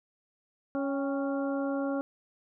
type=harmonic tone with a mistuned harmonic; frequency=277.3 Hz; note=C#4; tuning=1 cent sharp; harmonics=1 / 2 / 3 / 4 / 5; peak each=-30 / -33 / -41 / -44 / -42 dBFS; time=0.75-2.01 s; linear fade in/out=0 ms; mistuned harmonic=3; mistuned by=-58 cents; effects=none